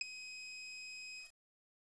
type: tone with ADSR envelope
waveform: 25% pulse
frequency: 2524 Hz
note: D#7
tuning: 24 cents sharp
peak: -27 dBFS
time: 0.01-1.32 s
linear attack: 3 ms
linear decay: 14 ms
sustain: -15 dB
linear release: 140 ms
effects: resampled to 22050 Hz + 10-bit